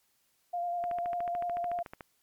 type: tone with vibrato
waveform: sine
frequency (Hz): 698.5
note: F5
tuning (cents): 0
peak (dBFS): -30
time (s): 0.53-1.83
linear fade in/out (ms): 10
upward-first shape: square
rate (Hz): 10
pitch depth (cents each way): 19
type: click train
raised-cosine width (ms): 0.5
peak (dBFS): -27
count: 17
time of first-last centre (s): 0.84-2.008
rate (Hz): 13.7
effects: white hiss -72 dBFS RMS until 2.22 s + MP3 96 kbps